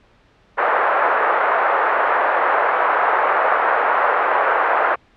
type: band-pass noise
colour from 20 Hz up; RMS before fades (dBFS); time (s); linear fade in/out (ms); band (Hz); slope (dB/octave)
white; -17; 0.57-4.96; 20; 500 to 1500; 24
effects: pink hiss -54 dBFS RMS until 5.16 s + low-pass 3000 Hz 12 dB/octave